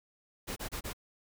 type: noise bursts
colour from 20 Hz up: pink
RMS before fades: -38 dBFS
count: 4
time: 0.47-0.933 s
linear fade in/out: 20 ms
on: 94 ms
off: 29 ms
effects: none